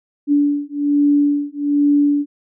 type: beating tone pair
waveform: sine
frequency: 288.4 / 289.6 Hz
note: D4 / D4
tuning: -31 / -24 cents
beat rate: 1.2 Hz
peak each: -16 dBFS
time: 0.27-2.26 s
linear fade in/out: 50 ms
effects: none